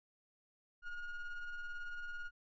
triangle ring-modulated tone, 712 Hz, F5, 33 cents sharp, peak -36 dBFS, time 0.82-2.31 s, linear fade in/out 50 ms, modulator 721 Hz, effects resampled to 16000 Hz

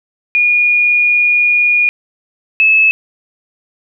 sine tone pair in turn, 2439 / 2601 Hz, D#7 / E7, -35 / -24 cents, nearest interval minor second, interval 111 cents, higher second, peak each -8 / -6 dBFS, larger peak second, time 0.35-1.89 / 2.6-2.91 s, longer first, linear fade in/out 0 ms, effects none

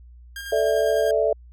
sawtooth tone with tremolo, 1611 Hz, G6, 47 cents sharp, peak -28 dBFS, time 0.36-1.11 s, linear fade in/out 2 ms, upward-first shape square, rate 10 Hz, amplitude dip 30%
sine chord, A suspended fourth, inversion none, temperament just, 440 / 586.7 / 660 Hz, A4 / D5 / E5, 0 / -2 / +2 cents, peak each -22 dBFS, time 0.52-1.33 s, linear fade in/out 5 ms
effects added 60 Hz sine -43 dBFS peak until 1.52 s

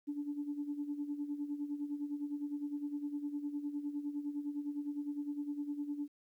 sine tone with tremolo, 290.4 Hz, D4, 19 cents flat, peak -33 dBFS, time 0.07-6.08 s, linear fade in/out 20 ms, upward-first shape sine, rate 9.8 Hz, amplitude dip 70%, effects tanh soft clip ceiling -29 dBFS + 12-bit

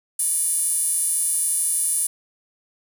sawtooth tone with high-pass filter, 587.3 Hz, D5, in tune, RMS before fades -22 dBFS, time 0.19-2.07 s, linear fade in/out 5 ms, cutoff 9800 Hz, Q 8.4, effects none

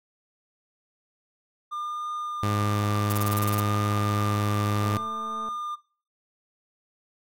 triangle tone with vibrato, 1200 Hz, D6, 37 cents sharp, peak -28 dBFS, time 1.71-5.76 s, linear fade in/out 20 ms, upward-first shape triangle, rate 0.61 Hz, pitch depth 21 cents each way
sawtooth tone, 103.83 Hz, G#2, in tune, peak -20 dBFS, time 2.43-4.97 s, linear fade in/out 0 ms
violet noise bursts, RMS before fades -29 dBFS, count 10, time 3.1-3.603 s, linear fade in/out 5 ms, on 26 ms, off 27 ms
click train, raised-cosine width 1 ms, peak -29 dBFS, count 146, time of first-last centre 4.83-5.486 s, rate 221 Hz
effects noise-tail reverb RT60 0.4 s tail -18 dB re dry + AAC 64 kbps

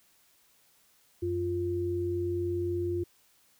sine tone pair together, 92.5 / 348.8 Hz, F#2 / F4, 0 / -2 cents, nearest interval octave + major seventh, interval 2298 cents, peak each -34 / -29 dBFS, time 1.22-3.04 s, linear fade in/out 10 ms, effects white hiss -65 dBFS RMS until 3.59 s

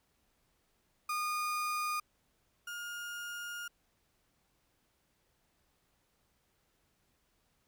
35% pulse tone pair in turn, 1223 / 1420.3 Hz, D#6 / F6, -30 / +29 cents, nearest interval minor third, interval 259 cents, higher second, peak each -31 / -38 dBFS, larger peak first, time 1.09-2 / 2.67-3.68 s, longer second, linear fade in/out 5 ms, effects pink hiss -75 dBFS RMS until 7.67 s

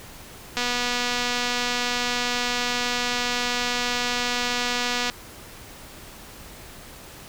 click train, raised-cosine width 0.2 ms, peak -8 dBFS, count 1106, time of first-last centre 0.57-5.099 s, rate 244 Hz, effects pink hiss -43 dBFS RMS until 7.28 s

